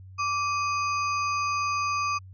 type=tone with sample-and-hold; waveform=sine; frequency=1166 Hz; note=D6; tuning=13 cents flat; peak=-24 dBFS; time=0.18-2.19 s; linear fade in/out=20 ms; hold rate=3675 Hz; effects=added 94 Hz sine -43 dBFS peak until 2.33 s + resampled to 16000 Hz